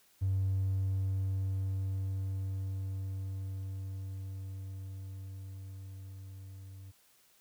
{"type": "tone with level ramp", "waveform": "triangle", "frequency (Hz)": 96, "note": "G2", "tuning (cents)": -36, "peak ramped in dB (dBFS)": [-24, -44], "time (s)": [0.21, 6.92], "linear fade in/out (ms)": 20, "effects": ["tanh soft clip ceiling -24 dBFS", "white hiss -66 dBFS RMS until 7.4 s"]}